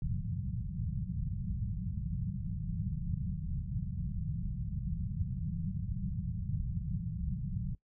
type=low-pass noise; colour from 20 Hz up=white; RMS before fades=-36 dBFS; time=0.02-7.75 s; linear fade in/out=2 ms; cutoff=190 Hz; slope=96 dB/octave; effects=noise-tail reverb RT60 0.1 s tail -18 dB re dry